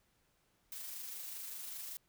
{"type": "noise with amplitude modulation", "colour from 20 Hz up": "blue", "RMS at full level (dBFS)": -44, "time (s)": [0.72, 1.97], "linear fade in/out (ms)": 0, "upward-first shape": "sine", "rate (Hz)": 25.2, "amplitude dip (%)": 30, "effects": ["pink hiss -75 dBFS RMS until 2.08 s"]}